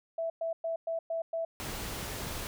sine tone bursts, 659.3 Hz, E5, in tune, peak -30 dBFS, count 6, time 0.18-1.45 s, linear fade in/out 5 ms, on 120 ms, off 110 ms
pink noise, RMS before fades -38 dBFS, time 1.6-2.47 s, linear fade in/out 0 ms
effects none

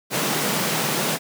pink high-pass noise, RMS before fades -23 dBFS, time 0.1-1.19 s, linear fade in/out 50 ms, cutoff 130 Hz, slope 96 dB/octave, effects none

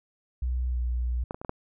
sine tone with pitch glide, 62.3 to 60.74 Hz, B1 to B1, +16 to -28 cents, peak -25 dBFS, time 0.42-1.24 s, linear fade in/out 5 ms, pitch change -44 cents, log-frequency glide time 0.7-0.78 s
clicks, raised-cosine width 1 ms, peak -18 / -24 / -26 / -22 / -16 dBFS, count 5, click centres 1.309 / 1.345 / 1.415 / 1.448 / 1.494 s
effects none

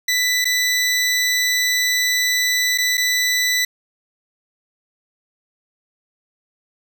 20% pulse tone with dropouts, 1980 Hz, B6, 4 cents sharp, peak -11 dBFS, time 0.08-3.65 s, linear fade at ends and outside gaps 5 ms, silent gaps 0.445-0.453 / 2.777-2.783 / 2.972-2.977 s, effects none

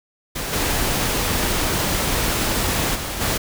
pink noise with level steps, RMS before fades -26 / -21 / -27 / -21 dBFS, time 0.35-3.38 s, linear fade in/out 10 ms, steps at 0.52 / 2.94 / 3.2 s, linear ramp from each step 20 ms, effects none

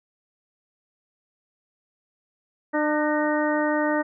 harmonic tone with a mistuned harmonic, 301 Hz, D4, 43 cents sharp, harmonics 1 / 2 / 3 / 4 / 5 / 6, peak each -24 / -25 / -29 / -33 / -32 / -30 dBFS, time 2.73-4.03 s, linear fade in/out 20 ms, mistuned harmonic 6, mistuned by +51 cents, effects none

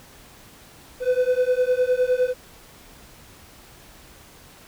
triangle beating tone pair, 497.9 / 507.7 Hz, B4 / B4, +14 / +48 cents, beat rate 9.8 Hz, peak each -19 dBFS, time 1-2.34 s, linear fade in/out 50 ms, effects pink hiss -48 dBFS RMS until 4.67 s

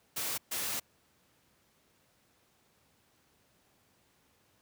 white noise bursts at uneven times, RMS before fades -35 dBFS, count 2, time 0.16-0.38 / 0.51-0.8 s, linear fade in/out 10 ms, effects pink hiss -69 dBFS RMS until 4.61 s + high-pass 80 Hz 12 dB/octave

